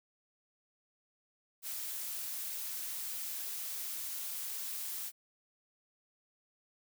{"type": "noise", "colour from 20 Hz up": "blue", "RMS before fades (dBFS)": -40, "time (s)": [1.62, 5.12], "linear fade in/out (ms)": 50, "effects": []}